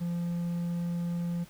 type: tone with hard clipping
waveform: triangle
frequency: 172.5 Hz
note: F3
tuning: 21 cents flat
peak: -30 dBFS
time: 0-1.45 s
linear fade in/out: 20 ms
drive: 6 dB
effects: pink hiss -55 dBFS RMS until 1.49 s